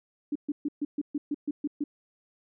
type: tone bursts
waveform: sine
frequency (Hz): 292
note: D4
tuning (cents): -10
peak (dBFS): -26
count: 10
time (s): 0.32-1.84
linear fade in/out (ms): 5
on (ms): 35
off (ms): 130
effects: none